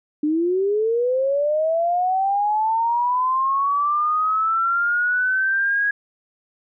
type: linear sweep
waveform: sine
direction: up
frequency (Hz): 293.7 to 1661.2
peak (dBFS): -17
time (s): 0.23-5.91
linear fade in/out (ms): 5
effects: none